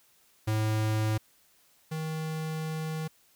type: tone pair in turn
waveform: square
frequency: 108.6 / 157.92 Hz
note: A2 / D#3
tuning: -22 / +26 cents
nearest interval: tritone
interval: 648 cents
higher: second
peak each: -26 / -32 dBFS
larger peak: first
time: 0.47-1.18 / 1.91-3.08 s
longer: second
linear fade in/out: 10 ms
effects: white hiss -64 dBFS RMS until 3.35 s